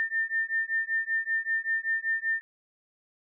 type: beating tone pair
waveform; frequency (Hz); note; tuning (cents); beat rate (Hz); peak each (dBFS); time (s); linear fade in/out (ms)
sine; 1800 / 1805.2; A6 / A6; +39 / +44; 5.2; -29; 0-2.41; 0
effects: none